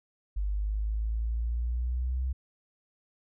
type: exponential sweep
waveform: sine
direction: up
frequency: 49.35 to 65.1 Hz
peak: -27 dBFS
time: 0.36-2.33 s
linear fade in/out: 10 ms
effects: none